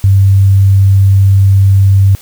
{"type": "tone", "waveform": "sine", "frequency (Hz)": 97.6, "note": "G2", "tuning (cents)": -7, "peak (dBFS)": -3, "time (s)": [0.04, 2.15], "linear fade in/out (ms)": 0, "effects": ["white hiss -37 dBFS RMS until 2.21 s"]}